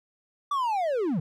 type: linear sweep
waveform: triangle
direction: down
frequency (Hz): 1177 to 135.7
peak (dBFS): -22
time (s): 0.51-1.2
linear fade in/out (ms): 5
effects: none